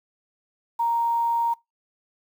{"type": "tone with quantisation", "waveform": "sine", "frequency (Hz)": 932.3, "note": "A#5", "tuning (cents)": 0, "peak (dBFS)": -20, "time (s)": [0.79, 1.54], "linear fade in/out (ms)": 10, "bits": 8, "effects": ["noise-tail reverb RT60 0.2 s tail -23 dB re dry"]}